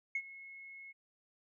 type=tone with ADSR envelope; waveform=sine; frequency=2177 Hz; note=C#7; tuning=32 cents flat; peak=-30 dBFS; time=0.15-0.93 s; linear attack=4 ms; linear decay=60 ms; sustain=-18 dB; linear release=26 ms; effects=tanh soft clip ceiling -27 dBFS